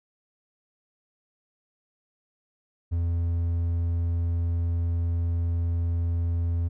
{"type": "tone", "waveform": "triangle", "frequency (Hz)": 84.9, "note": "F2", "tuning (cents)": -48, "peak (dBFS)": -21, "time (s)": [2.91, 6.69], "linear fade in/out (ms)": 20, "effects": []}